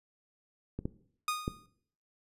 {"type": "clicks", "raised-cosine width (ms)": 3, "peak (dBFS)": [-23, -20, -18], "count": 3, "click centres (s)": [0.79, 0.855, 1.479]}
{"type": "tone with exponential decay", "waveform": "sawtooth", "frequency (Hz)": 1234, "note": "D#6", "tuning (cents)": -15, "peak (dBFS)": -24, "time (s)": [1.28, 1.66], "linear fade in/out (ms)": 2, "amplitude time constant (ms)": 82}
{"effects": ["noise-tail reverb RT60 0.6 s tail -17 dB re dry", "resampled to 32000 Hz"]}